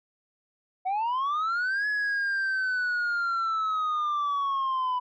sine linear two-way sweep, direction up then down, 730 to 1700 to 989 Hz, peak -22 dBFS, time 0.85-5 s, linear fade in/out 20 ms, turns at 1.87 s, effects tanh soft clip ceiling -24 dBFS

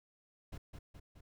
brown noise with echo, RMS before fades -43 dBFS, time 0.52-0.58 s, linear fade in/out 10 ms, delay 210 ms, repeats 3, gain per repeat -4 dB, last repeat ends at 1.21 s, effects none

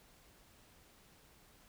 silence, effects pink hiss -64 dBFS RMS until 1.68 s

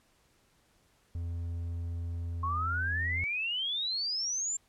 triangle tone, 85 Hz, F2, 46 cents flat, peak -31 dBFS, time 1.15-3.24 s, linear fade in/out 0 ms
sine exponential sweep, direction up, 1074 to 7410 Hz, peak -30 dBFS, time 2.43-4.57 s, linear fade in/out 5 ms
effects pink hiss -68 dBFS RMS until 4.68 s + low-pass 12000 Hz 12 dB/octave

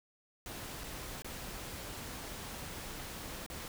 pink noise with dropouts, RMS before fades -44 dBFS, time 0.46-3.68 s, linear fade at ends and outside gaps 1 ms, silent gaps 0.836-0.839 / 1.221-1.245 / 3.463-3.5 s, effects none

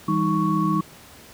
sine tone cluster, 163.9 / 198.8 / 313.9 / 1112 Hz, E3 / G3 / D#4 / C#6, -10 / +25 / +15 / +5 cents, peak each -24 dBFS, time 0.08-0.81 s, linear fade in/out 5 ms, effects pink hiss -46 dBFS RMS until 1.33 s + high-pass 60 Hz 12 dB/octave

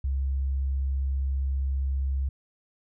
sine tone, 67.5 Hz, C#2, 45 cents flat, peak -24 dBFS, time 0.04-2.29 s, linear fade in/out 5 ms, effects none

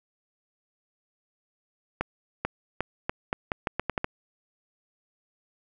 accelerating click train, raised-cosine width 0.5 ms, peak -11 dBFS, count 11, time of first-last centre 2.01-4.044 s, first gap 440 ms, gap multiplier 0.81, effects none

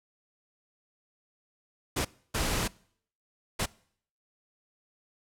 pink noise bursts at uneven times, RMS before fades -29 dBFS, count 3, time 1.96-2.05 / 2.34-2.68 / 3.59-3.66 s, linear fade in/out 10 ms, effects noise-tail reverb RT60 0.6 s tail -23 dB re dry + low-pass 12000 Hz 12 dB/octave

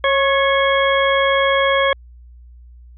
harmonic tone with a mistuned harmonic, 547 Hz, C#5, 23 cents flat, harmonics 1 / 2 / 3 / 4 / 6, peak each -16 / -19 / -21 / -22 / -24 dBFS, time 0.04-1.93 s, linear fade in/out 2 ms, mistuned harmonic 3, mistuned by +40 cents, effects added 60 Hz sine -39 dBFS peak until 2.97 s

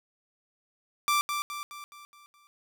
sawtooth tone with echo, 1174.7 Hz, D6, in tune, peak -19 dBFS, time 1.08-1.21 s, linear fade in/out 0 ms, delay 210 ms, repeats 6, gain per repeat -6 dB, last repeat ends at 2.47 s, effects none

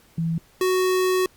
sine / square tone pair in turn, 164.8 / 370.6 Hz, E3 / F#4, 0 / +3 cents, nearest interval octave + major second, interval 1403 cents, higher second, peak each -21 / -19 dBFS, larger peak second, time 0.18-0.38 / 0.61-1.26 s, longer second, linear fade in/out 2 ms, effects pink hiss -56 dBFS RMS until 1.36 s + Opus 48 kbps

